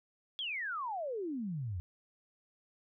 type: exponential sweep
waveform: sine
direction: down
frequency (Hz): 3420 to 82.41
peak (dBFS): -35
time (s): 0.39-1.8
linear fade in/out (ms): 0
effects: none